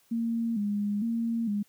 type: tone with vibrato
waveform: sine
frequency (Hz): 217.5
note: A3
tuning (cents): -20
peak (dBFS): -26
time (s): 0.11-1.63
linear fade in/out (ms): 10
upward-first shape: square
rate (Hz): 1.1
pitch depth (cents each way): 100
effects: white hiss -65 dBFS RMS until 1.68 s